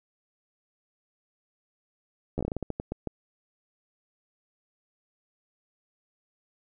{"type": "slowing click train", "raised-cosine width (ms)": 2, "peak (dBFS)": -17, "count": 13, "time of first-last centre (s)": [2.38, 3.073], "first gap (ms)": 12, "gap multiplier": 1.26, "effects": []}